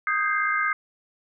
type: chord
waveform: sine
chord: Ab major seventh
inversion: second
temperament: equal with one note detuned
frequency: 1244.5 / 1568 / 1625.2 / 2093 Hz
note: Eb6 / G6 / Ab6 / C7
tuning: 0 / 0 / -38 / 0 cents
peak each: -25 / -27 / -30 / -27 dBFS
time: 0.07-0.73 s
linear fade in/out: 2 ms
effects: none